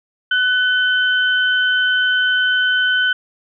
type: tone pair together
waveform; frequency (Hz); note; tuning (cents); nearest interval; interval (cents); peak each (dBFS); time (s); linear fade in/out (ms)
sine; 1498 / 3062; F#6 / G7; +21 / -41; octave; 1238; -14 / -20; 0.31-3.13; 5
effects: none